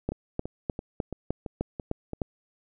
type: two click trains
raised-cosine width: 2 ms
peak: -20 / -14 dBFS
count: 7 / 8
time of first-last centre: 0.12-2.133 / 0.09-2.218 s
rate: 2.98 / 3.29 Hz
effects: none